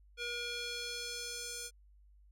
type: tone with band-pass filter sweep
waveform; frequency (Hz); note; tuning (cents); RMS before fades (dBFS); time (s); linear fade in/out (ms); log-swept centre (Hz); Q
square; 478.2; A#4; +44; -41; 0.17-1.71; 50; 2900 to 7500; 1.4
effects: added 50 Hz sine -59 dBFS peak until 2.31 s